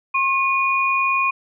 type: tone pair together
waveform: sine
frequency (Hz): 1076 / 2455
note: C6 / D#7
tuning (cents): +48 / -24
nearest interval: octave + major second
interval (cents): 1428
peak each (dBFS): -19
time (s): 0.14-1.31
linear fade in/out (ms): 10
effects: none